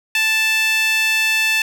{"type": "tone with high-pass filter", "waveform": "sawtooth", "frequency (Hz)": 880, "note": "A5", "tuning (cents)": 0, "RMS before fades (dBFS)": -17, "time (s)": [0.15, 1.62], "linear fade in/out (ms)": 2, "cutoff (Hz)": 2300, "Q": 6.5, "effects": []}